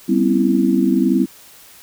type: chord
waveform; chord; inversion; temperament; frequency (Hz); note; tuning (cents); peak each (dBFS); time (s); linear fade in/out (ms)
sine; C major seventh; second; equal with one note detuned; 196 / 246.9 / 268.1 / 329.6; G3 / B3 / C4 / E4; 0 / 0 / +42 / 0; -18; 0.08-1.26; 20
effects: white hiss -44 dBFS RMS until 1.82 s